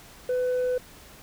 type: tone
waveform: sine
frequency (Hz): 501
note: B4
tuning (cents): +25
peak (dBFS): -20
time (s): 0.29-0.78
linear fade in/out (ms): 5
effects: tanh soft clip ceiling -22 dBFS + pink hiss -49 dBFS RMS until 1.22 s